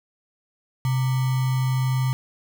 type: tone with sample-and-hold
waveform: sine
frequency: 129.5 Hz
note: C3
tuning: 17 cents flat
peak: -19 dBFS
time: 0.85-2.13 s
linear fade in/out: 0 ms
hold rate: 1050 Hz
effects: none